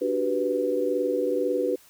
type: chord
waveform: sine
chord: G major seventh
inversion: second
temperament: equal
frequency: 293.7 / 370 / 392 / 493.9 Hz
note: D4 / F#4 / G4 / B4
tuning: 0 / 0 / 0 / 0 cents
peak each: -30 / -29 / -30 / -25 dBFS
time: 0.01-1.76 s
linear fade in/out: 10 ms
effects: white hiss -55 dBFS RMS until 1.89 s